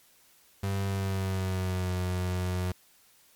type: tone with pitch glide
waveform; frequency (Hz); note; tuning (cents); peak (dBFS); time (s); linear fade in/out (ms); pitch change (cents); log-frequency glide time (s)
35% pulse; 98 to 90.91; G2 to F#2; 0 to -30; -26; 0.63-2.72; 5; -130; 0.86-1.93
effects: white hiss -61 dBFS RMS until 3.35 s + MP3 96 kbps